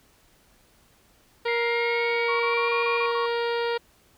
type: harmonic tone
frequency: 469.8 Hz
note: A#4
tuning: 13 cents sharp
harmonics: 1 / 2 / 3 / 4 / 5 / 6 / 7 / 8 / 9 / 10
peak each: -25 / -31 / -35 / -37 / -39 / -41 / -42 / -43 / -44 / -45 dBFS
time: 1.45-3.78 s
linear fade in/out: 10 ms
type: tone with pitch glide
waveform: sine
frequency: 2102 to 2401 Hz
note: C7 to D7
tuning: +7 to +38 cents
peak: -27 dBFS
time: 1.48-3.06 s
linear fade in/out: 2 ms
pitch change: +231 cents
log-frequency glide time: 1.65-2.74 s
type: tone bursts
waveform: sine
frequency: 1108.7 Hz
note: C#6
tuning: in tune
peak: -27 dBFS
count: 7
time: 2.28-3.264 s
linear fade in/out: 10 ms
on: 120 ms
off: 24 ms
effects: pink hiss -60 dBFS RMS until 4.17 s

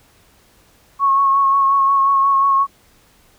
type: tone with vibrato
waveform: sine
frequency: 1098 Hz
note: C#6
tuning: 17 cents flat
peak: -11 dBFS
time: 0.99-2.67 s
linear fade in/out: 50 ms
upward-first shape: sine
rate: 5.6 Hz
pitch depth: 23 cents each way
effects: pink hiss -53 dBFS RMS until 3.38 s

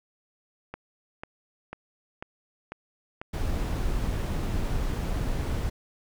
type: click train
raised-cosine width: 0.5 ms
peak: -21 dBFS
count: 6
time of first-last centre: 0.74-3.215 s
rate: 2.02 Hz
type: noise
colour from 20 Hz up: brown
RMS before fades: -28 dBFS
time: 3.33-5.7 s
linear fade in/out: 10 ms
effects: none

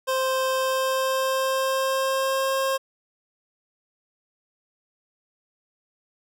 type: tone with pitch glide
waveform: 25% pulse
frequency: 523.3 to 535.5 Hz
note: C5 to C5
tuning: 0 to +40 cents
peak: -18 dBFS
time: 0.07-2.78 s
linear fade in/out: 20 ms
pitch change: +40 cents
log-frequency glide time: 0.54-2.53 s
effects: none

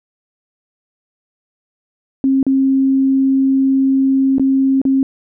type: tone with dropouts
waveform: sine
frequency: 268.2 Hz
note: C4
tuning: 43 cents sharp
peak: -10 dBFS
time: 2.24-5.03 s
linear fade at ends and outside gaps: 1 ms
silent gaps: 2.429-2.466 / 4.383-4.396 / 4.816-4.852 s
effects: none

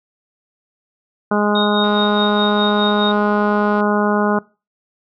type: harmonic tone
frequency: 207.7 Hz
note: G#3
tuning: in tune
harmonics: 1 / 2 / 3 / 4 / 5 / 6 / 7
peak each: -17 / -20 / -22 / -23 / -24 / -25 / -25 dBFS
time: 1.31-4.39 s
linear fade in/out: 5 ms
type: tone with tremolo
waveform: sine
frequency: 3724 Hz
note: A#7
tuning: 2 cents flat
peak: -17 dBFS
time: 1.55-3.12 s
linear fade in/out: 5 ms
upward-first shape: sine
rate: 4.8 Hz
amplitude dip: 65%
type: click train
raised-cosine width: 0.3 ms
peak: -23 dBFS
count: 469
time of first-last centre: 1.84-3.806 s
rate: 238 Hz
effects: noise-tail reverb RT60 0.3 s tail -22 dB re dry

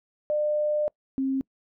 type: tone pair in turn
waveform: sine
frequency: 600 / 267.3 Hz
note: D5 / C4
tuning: +37 / +37 cents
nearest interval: octave + major second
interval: 1400 cents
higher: first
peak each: -22 / -23 dBFS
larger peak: first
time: 0.3-0.88 / 1.18-1.41 s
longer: first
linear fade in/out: 0 ms
effects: noise-tail reverb RT60 0.1 s tail -26 dB re dry

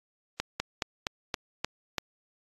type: slowing click train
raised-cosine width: 0.2 ms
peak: -11 dBFS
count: 7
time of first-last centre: 0.4-1.983 s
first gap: 200 ms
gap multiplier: 1.11
effects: AAC 32 kbps

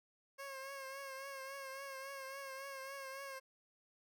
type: tone with vibrato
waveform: 15% pulse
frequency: 542 Hz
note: C#5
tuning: 39 cents flat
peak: -39 dBFS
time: 0.38-3.4 s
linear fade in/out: 20 ms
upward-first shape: triangle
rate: 3.6 Hz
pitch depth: 49 cents each way
effects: none

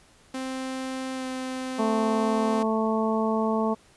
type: tone with pitch glide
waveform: sawtooth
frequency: 261.6 to 258.9 Hz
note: C4 to C4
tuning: 0 to -18 cents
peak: -26 dBFS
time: 0.34-2.63 s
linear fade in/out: 5 ms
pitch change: -18 cents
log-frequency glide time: 1.14-1.25 s
type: harmonic tone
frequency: 220.5 Hz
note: A3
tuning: 4 cents sharp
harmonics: 1 / 2 / 3 / 4 / 5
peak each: -25 / -28 / -30 / -31 / -32 dBFS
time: 1.78-3.75 s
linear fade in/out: 20 ms
effects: pink hiss -57 dBFS RMS until 3.96 s + resampled to 24000 Hz

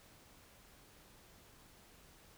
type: silence
effects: pink hiss -62 dBFS RMS until 2.37 s

